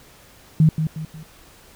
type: tone with echo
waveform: sine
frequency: 157.2 Hz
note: D#3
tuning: 18 cents sharp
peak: -10 dBFS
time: 0.6-0.69 s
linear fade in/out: 2 ms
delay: 180 ms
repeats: 3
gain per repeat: -8 dB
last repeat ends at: 1.23 s
effects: pink hiss -49 dBFS RMS until 1.75 s